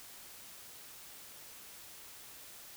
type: silence
effects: white hiss -52 dBFS RMS until 2.76 s